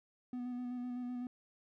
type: tone with vibrato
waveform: triangle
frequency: 246.9 Hz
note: B3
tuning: in tune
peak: -36 dBFS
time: 0.33-1.27 s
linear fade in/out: 2 ms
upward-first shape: square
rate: 7.9 Hz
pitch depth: 17 cents each way
effects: none